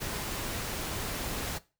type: noise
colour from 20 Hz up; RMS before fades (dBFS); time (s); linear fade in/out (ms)
pink; -35; 0-1.59; 20
effects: noise-tail reverb RT60 0.3 s tail -19 dB re dry